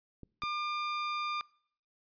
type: clicks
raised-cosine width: 3 ms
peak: -34 dBFS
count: 2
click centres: 0.233 / 0.436 s
type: tone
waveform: sawtooth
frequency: 1200 Hz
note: D6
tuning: 37 cents sharp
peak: -29 dBFS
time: 0.42-1.41 s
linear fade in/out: 0 ms
effects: noise-tail reverb RT60 0.6 s tail -24 dB re dry + resampled to 11025 Hz